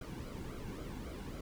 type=noise with flanger; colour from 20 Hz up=brown; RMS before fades=-44 dBFS; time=0.01-1.41 s; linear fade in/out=5 ms; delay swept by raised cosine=1.1 to 1.64 ms; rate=3.7 Hz; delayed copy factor=-0.65; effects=none